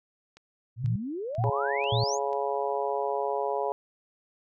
click train, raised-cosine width 0.2 ms, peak -33 dBFS, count 5, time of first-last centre 0.37-2.331 s, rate 2.04 Hz
sine exponential sweep, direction up, 107.7 to 7220 Hz, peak -31 dBFS, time 0.76-2.19 s, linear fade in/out 50 ms
sine tone bursts, 116.54 Hz, A#2, in tune, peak -24 dBFS, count 3, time 0.84-2.04 s, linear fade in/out 5 ms, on 120 ms, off 420 ms
harmonic tone, 139.6 Hz, C#3, 13 cents sharp, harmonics 3 / 4 / 5 / 6 / 7, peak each -31 / -32 / -33 / -34 / -34 dBFS, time 1.44-3.72 s, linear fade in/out 0 ms
effects none

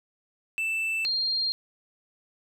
triangle / sine tone pair in turn, 2650 / 4207 Hz, E7 / C8, +9 / +9 cents, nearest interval minor sixth, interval 800 cents, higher second, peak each -24 dBFS, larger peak neither, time 0.58-1.05 / 1.05-1.52 s, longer neither, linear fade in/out 0 ms, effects none

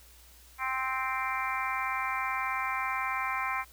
harmonic tone, 261.6 Hz, C4, in tune, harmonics 3 / 4 / 5 / 6 / 7 / 8 / 9, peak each -38 / -33 / -37 / -41 / -41 / -37 / -37 dBFS, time 0.58-3.65 s, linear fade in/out 50 ms, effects added 60 Hz sine -56 dBFS peak until 3.72 s + white hiss -57 dBFS RMS until 3.72 s

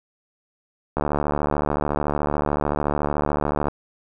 click train, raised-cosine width 1 ms, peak -8 dBFS, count 201, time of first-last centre 0.97-3.684 s, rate 73.7 Hz, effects none

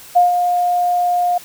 sine tone with ADSR envelope, 710 Hz, F5, 28 cents sharp, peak -6 dBFS, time 0.15-1.38 s, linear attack 18 ms, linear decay 140 ms, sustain -7 dB, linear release 5 ms, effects white hiss -39 dBFS RMS until 1.44 s

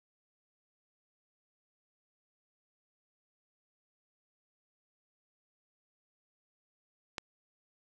click, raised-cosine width 0.2 ms, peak -18 dBFS, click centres 7.182 s, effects none

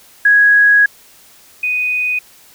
sine tone pair in turn, 1661.2 / 2489 Hz, G#6 / D#7, 0 / 0 cents, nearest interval perfect fifth, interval 700 cents, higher second, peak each -6 / -14 dBFS, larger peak first, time 0.25-0.86 / 1.63-2.19 s, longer first, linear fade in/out 5 ms, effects white hiss -45 dBFS RMS until 2.54 s

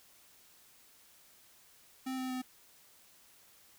square tone with pitch steps, 260.8 / 258.1 / 255.4 Hz, C4 / C4 / C4, -5 / -23 / -42 cents, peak -36 dBFS, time 2.06-2.42 s, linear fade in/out 10 ms, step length 120 ms, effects white hiss -62 dBFS RMS until 3.78 s

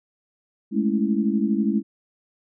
sine chord, A major seventh, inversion third, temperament equal, 207.7 / 220 / 277.2 / 329.6 Hz, G#3 / A3 / C#4 / E4, 0 / 0 / 0 / 0 cents, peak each -22 / -24 / -27 / -27 dBFS, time 0.71-1.83 s, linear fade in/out 50 ms, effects none

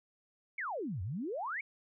sine exponential two-way sweep, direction down then up, 2320 to 84.2 to 2320 Hz, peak -35 dBFS, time 0.58-1.61 s, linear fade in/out 5 ms, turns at 1.02 s, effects none

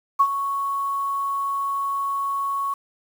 sine tone with ADSR envelope, 1108.7 Hz, C#6, in tune, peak -11 dBFS, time 0.19-2.74 s, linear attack 16 ms, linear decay 60 ms, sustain -11 dB, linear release 6 ms, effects 7-bit

